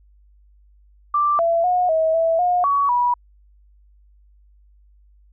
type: tone with pitch steps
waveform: sine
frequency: 1176 / 672 / 723 / 641 / 657 / 716 / 1127 / 973 Hz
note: D6 / E5 / F#5 / E5 / E5 / F5 / C#6 / B5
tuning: +2 / +33 / -40 / -49 / -6 / +43 / +28 / -26 cents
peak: -15 dBFS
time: 1.14-3.14 s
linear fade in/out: 5 ms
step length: 250 ms
effects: added 50 Hz sine -50 dBFS peak until 5.32 s